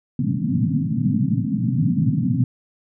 pink band-pass noise, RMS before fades -20 dBFS, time 0.19-2.44 s, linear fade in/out 2 ms, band 110 to 270 Hz, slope 96 dB/octave, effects none

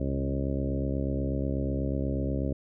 harmonic tone with a mistuned harmonic, 68.2 Hz, C#2, 28 cents flat, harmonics 1 / 2 / 3 / 4 / 5 / 6 / 7 / 8 / 9, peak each -31 / -33 / -36 / -33 / -39 / -40 / -44 / -38 / -42 dBFS, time 0-2.53 s, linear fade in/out 5 ms, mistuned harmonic 2, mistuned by -26 cents, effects none

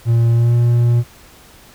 triangle tone with pitch glide, 116.54 to 119.26 Hz, A#2 to A#2, 0 to +40 cents, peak -8 dBFS, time 0.05-1.04 s, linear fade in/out 50 ms, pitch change +40 cents, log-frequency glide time 0.32-0.54 s, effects pink hiss -44 dBFS RMS until 1.74 s

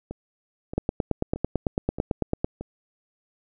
two click trains, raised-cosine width 2 ms, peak -9 / -20 dBFS, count 16 / 5, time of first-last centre 0.78-2.445 / 0.11-2.61 s, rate 9.01 / 1.6 Hz, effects none

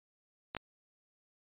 clicks, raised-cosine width 0.3 ms, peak -20 dBFS, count 2, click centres 0.549 / 0.567 s, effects resampled to 8000 Hz

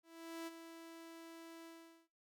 sawtooth tone with ADSR envelope, 330.2 Hz, E4, 3 cents sharp, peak -39 dBFS, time 0.03-2.08 s, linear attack 440 ms, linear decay 28 ms, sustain -9 dB, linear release 430 ms, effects noise-tail reverb RT60 0.3 s tail -20 dB re dry

